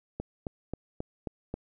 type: click train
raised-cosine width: 2 ms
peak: -20 dBFS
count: 6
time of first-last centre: 0.2-1.54 s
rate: 3.73 Hz
effects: none